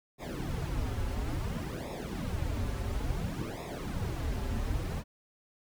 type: noise with flanger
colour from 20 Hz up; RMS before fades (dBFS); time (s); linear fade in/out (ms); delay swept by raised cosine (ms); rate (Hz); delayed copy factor
brown; -34; 0.18-5.04; 50; 0.66 to 6.46; 0.58; -0.9
effects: none